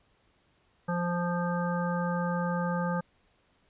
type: harmonic tone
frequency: 174.61 Hz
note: F3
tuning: in tune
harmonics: 1 / 3 / 5 / 7 / 9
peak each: -29 / -34 / -36 / -37 / -39 dBFS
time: 0.88-3.01 s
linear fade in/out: 10 ms
effects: pink hiss -68 dBFS RMS until 3.69 s + resampled to 8000 Hz